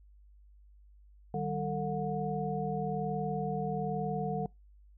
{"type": "tone cluster", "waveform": "sine", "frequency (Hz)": [152.9, 194, 447.7, 726], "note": ["D#3", "G3", "A4", "F#5"], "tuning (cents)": [-30, -18, 30, -33], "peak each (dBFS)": [-36, -37, -36, -36], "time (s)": [1.34, 4.46], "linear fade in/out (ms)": 2, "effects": ["noise-tail reverb RT60 0.2 s tail -24 dB re dry", "added 50 Hz sine -55 dBFS peak until 4.97 s"]}